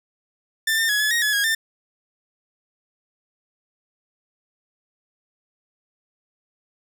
sawtooth tone with pitch steps, 1782 / 1806 / 1681 / 1713 / 1873 / 1704 / 1642 / 1793 Hz, A6 / A6 / G#6 / A6 / A#6 / G#6 / G#6 / A6, +22 / +45 / +20 / -47 / +8 / +44 / -20 / +32 cents, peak -15 dBFS, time 0.67-1.55 s, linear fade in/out 5 ms, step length 110 ms, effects none

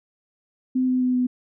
sine tone with pitch steps, 256.6 / 254.4 / 252.2 / 250 Hz, C4 / C4 / B3 / B3, -34 / -48 / +36 / +21 cents, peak -18 dBFS, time 0.75-1.27 s, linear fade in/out 10 ms, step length 130 ms, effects none

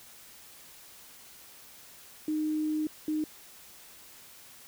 sine tone bursts at uneven times, 307.8 Hz, D#4, 19 cents flat, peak -27 dBFS, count 2, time 2.28-2.87 / 3.08-3.24 s, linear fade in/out 2 ms, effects white hiss -52 dBFS RMS until 4.67 s

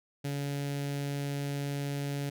sawtooth tone with notch filter, 141.7 Hz, C#3, 38 cents sharp, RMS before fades -34 dBFS, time 0.24-2.3 s, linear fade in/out 10 ms, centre 1100 Hz, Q 1.3, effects none

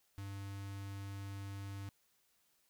square tone with notch filter, 99 Hz, G2, 18 cents sharp, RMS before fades -45 dBFS, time 0.18-1.89 s, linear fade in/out 0 ms, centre 560 Hz, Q 1.4, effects white hiss -75 dBFS RMS until 2.69 s

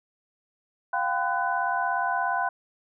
sine tone cluster, 704 / 781 / 1012 / 1494 Hz, F5 / G5 / B5 / F#6, +14 / -7 / +42 / +16 cents, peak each -29 dBFS, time 0.93-2.49 s, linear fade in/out 5 ms, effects none

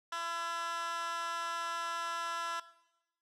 15% pulse tone with high-pass filter, 336.9 Hz, E4, 38 cents sharp, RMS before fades -38 dBFS, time 0.12-2.6 s, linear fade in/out 5 ms, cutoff 1300 Hz, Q 1.7, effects noise-tail reverb RT60 1.0 s tail -17 dB re dry + low-pass 8000 Hz 12 dB/octave

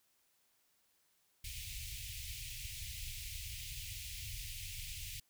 pink band-stop noise, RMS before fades -45 dBFS, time 1.44-5.2 s, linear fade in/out 5 ms, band 120 to 2200 Hz, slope 48 dB/octave, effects white hiss -75 dBFS RMS until 5.29 s

